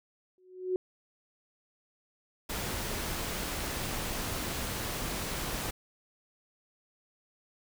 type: tone with exponential growth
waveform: sine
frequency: 368.7 Hz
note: F#4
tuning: 6 cents flat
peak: -24 dBFS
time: 0.38-0.76 s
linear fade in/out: 1 ms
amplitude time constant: 81 ms
type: noise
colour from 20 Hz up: pink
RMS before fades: -35 dBFS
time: 2.49-5.71 s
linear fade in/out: 10 ms
effects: none